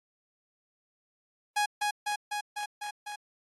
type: tone with echo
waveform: sawtooth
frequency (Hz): 830.6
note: G#5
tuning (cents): 0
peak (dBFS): -21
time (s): 1.56-1.66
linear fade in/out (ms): 10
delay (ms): 250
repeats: 6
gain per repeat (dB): -2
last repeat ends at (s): 3.16
effects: AAC 32 kbps